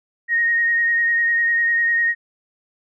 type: tone with vibrato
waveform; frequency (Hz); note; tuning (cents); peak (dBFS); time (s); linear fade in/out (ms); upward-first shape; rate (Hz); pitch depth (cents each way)
sine; 1864.7; A#6; 0; -15; 0.28-2.15; 50; sine; 10; 19
effects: none